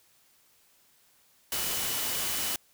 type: tone in noise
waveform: sine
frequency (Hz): 2970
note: F#7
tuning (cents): +6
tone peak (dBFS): -41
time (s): 1.52-2.56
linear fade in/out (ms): 2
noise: white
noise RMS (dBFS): -31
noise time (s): 1.52-2.56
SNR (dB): -13
effects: white hiss -64 dBFS RMS until 2.73 s